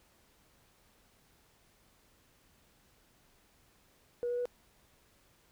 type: tone with pitch steps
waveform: sine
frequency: 482 / 485.6 / 489.3 Hz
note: B4 / B4 / B4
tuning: -42 / -29 / -16 cents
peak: -30 dBFS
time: 4.23-4.455 s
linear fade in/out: 0 ms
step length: 75 ms
effects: tanh soft clip ceiling -27 dBFS + pink hiss -67 dBFS RMS until 5.51 s